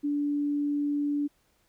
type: tone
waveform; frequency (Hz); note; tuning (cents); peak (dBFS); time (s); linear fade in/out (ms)
sine; 290; D4; -22; -25; 0.03-1.28; 20
effects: pink hiss -69 dBFS RMS until 1.68 s